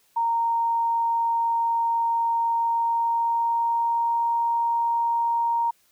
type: tone with pitch glide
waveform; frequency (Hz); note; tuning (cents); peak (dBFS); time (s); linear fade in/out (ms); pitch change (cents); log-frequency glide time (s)
sine; 926 to 932.4; A#5 to A#5; -12 to 0; -20; 0.16-5.71; 10; +12; 2.48-4.26
effects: white hiss -63 dBFS RMS until 5.91 s